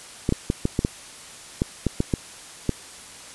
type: clicks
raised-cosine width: 3 ms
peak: -7 dBFS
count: 11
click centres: 0.291 / 0.324 / 0.501 / 0.654 / 0.791 / 0.849 / 1.619 / 1.867 / 2.004 / 2.138 / 2.693 s
effects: white hiss -42 dBFS RMS until 3.34 s + resampled to 24000 Hz